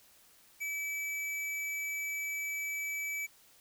square tone, 2300 Hz, D7, 37 cents flat, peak -35 dBFS, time 0.6-3.27 s, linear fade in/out 20 ms, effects white hiss -62 dBFS RMS until 3.6 s

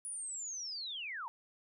sine linear sweep, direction down, 9890 to 869 Hz, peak -39 dBFS, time 0.05-1.28 s, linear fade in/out 0 ms, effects none

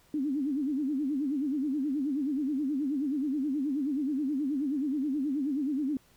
sine tone with vibrato, 281.9 Hz, C#4, 29 cents sharp, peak -27 dBFS, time 0.14-5.97 s, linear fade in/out 2 ms, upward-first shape sine, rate 9.4 Hz, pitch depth 160 cents each way, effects pink hiss -63 dBFS RMS until 6.16 s

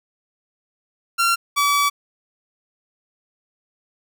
sawtooth tone pair in turn, 1372 / 1146.1 Hz, F6 / D6, -31 / -43 cents, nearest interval minor third, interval 312 cents, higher first, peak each -12 dBFS, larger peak neither, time 1.18-1.36 / 1.56-1.9 s, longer second, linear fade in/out 20 ms, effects none

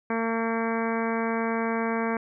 harmonic tone, 227.4 Hz, A#3, 43 cents flat, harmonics 1 / 2 / 3 / 4 / 5 / 6 / 7 / 8 / 9 / 10, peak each -28 / -30 / -34 / -34 / -35 / -40 / -36 / -42 / -40 / -40 dBFS, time 0.1-2.17 s, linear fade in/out 2 ms, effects none

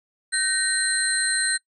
sine tone cluster, 1535 / 1857 / 4116 / 8330 / 8740 Hz, G6 / A#6 / C8 / C9 / C#9, -37 / -7 / -29 / -9 / -26 cents, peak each -27 dBFS, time 0.32-1.58 s, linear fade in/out 20 ms, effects noise-tail reverb RT60 0.1 s tail -24 dB re dry

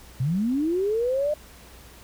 sine linear sweep, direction up, 118.7 to 611 Hz, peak -21 dBFS, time 0.2-1.34 s, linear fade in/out 5 ms, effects added 60 Hz sine -50 dBFS peak until 2.03 s + pink hiss -49 dBFS RMS until 2.03 s

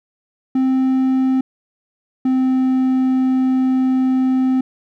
triangle tone pair in turn, 261.6 / 259.5 Hz, C4 / C4, 0 / -14 cents, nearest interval unison, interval 14 cents, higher first, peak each -11 dBFS, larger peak neither, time 0.55-1.41 / 2.25-4.61 s, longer second, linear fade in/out 5 ms, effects none

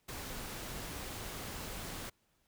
pink noise, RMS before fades -43 dBFS, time 0.08-2.1 s, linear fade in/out 10 ms, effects pink hiss -75 dBFS RMS until 2.47 s

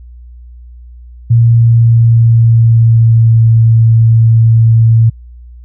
sine tone with pitch glide, 116.54 to 113.62 Hz, A#2 to A#2, 0 to -44 cents, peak -3 dBFS, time 1.3-5.1 s, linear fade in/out 10 ms, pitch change -44 cents, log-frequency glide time 1.41-3.46 s, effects added 60 Hz sine -30 dBFS peak until 5.64 s

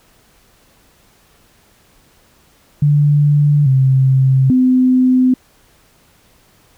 sine tone with pitch steps, 146.4 / 132.6 / 255.2 Hz, D3 / C3 / C4, -5 / +23 / -43 cents, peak -8 dBFS, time 2.82-5.34 s, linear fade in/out 5 ms, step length 840 ms, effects pink hiss -52 dBFS RMS until 6.77 s

